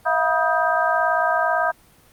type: tone cluster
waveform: sine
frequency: 651 / 709 / 967 / 1251 / 1580 Hz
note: E5 / F5 / B5 / D#6 / G6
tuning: -22 / +26 / -37 / +9 / +13 cents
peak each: -23 dBFS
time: 0.05-1.72 s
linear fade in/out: 20 ms
effects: pink hiss -53 dBFS RMS until 2.12 s + Opus 32 kbps